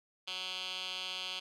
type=tone with band-pass filter; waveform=10% pulse; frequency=185.2 Hz; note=F#3; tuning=2 cents sharp; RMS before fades=-40 dBFS; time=0.27-1.4 s; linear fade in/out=10 ms; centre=3500 Hz; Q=6.3; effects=none